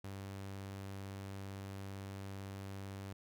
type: tone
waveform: sawtooth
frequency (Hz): 97.8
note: G2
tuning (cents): -4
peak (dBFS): -40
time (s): 0.04-3.13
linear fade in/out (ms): 5
effects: none